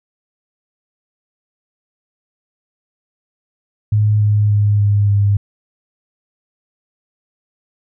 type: tone with pitch steps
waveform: sine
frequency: 105.8 / 104.65 / 103.5 / 102.37 / 101.26 Hz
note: G#2 / G#2 / G#2 / G#2 / G#2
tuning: +33 / +14 / -5 / -24 / -43 cents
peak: -10 dBFS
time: 3.92-5.37 s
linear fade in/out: 5 ms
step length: 290 ms
effects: none